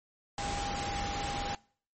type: tone in noise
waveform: sine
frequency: 807 Hz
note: G#5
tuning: 50 cents flat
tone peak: -36 dBFS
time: 0.38-1.55 s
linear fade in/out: 2 ms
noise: pink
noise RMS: -36 dBFS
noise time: 0.38-1.55 s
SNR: -3 dB
effects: noise-tail reverb RT60 0.5 s tail -24 dB re dry + MP3 32 kbps